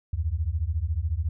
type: beating tone pair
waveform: sine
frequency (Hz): 73.42 / 87.42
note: D2 / F2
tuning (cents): 0 / +2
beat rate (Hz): 14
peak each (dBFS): -27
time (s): 0.13-1.29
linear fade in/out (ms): 5
effects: none